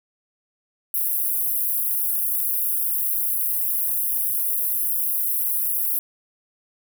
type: high-pass noise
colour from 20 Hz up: pink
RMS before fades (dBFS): -23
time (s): 0.94-5.99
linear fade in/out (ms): 2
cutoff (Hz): 11000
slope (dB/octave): 48
effects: none